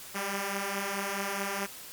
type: beating tone pair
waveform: 5% pulse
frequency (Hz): 194.9 / 199.6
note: G3 / G3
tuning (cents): -10 / +32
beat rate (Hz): 4.7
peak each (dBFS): -25 / -21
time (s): 0.14-1.67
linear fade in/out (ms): 20
effects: white hiss -45 dBFS RMS until 1.92 s + MP3 96 kbps